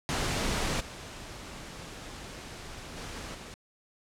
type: noise with level steps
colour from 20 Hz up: pink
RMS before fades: -30 / -43 / -40 / -44 dBFS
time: 0.09-3.54 s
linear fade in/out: 0 ms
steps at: 0.8 / 2.96 / 3.34 s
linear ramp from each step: 10 ms
effects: low-pass 8000 Hz 12 dB/octave